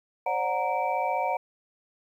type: tone cluster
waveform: sine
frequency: 531 / 586 / 734 / 931 / 2318 Hz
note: C5 / D5 / F#5 / A#5 / D7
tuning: +25 / -4 / -14 / -2 / -23 cents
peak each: -33 / -33 / -28 / -29 / -37 dBFS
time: 0.26-1.37 s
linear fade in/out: 5 ms
effects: 10-bit